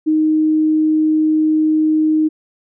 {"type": "tone", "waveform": "sine", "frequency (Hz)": 311.1, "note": "D#4", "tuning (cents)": 0, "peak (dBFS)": -11, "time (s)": [0.06, 2.29], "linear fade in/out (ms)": 20, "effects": []}